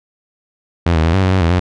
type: tone with pitch steps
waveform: sawtooth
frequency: 85.3 / 79.4 / 82.7 / 96 / 92.9 / 94.5 / 83.3 / 89.9 Hz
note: F2 / D#2 / E2 / G2 / F#2 / F#2 / E2 / F#2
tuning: -40 / +36 / +6 / -36 / +7 / +37 / +19 / -49 cents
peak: -7 dBFS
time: 0.86-1.596 s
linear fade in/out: 5 ms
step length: 92 ms
effects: low-pass 4000 Hz 12 dB/octave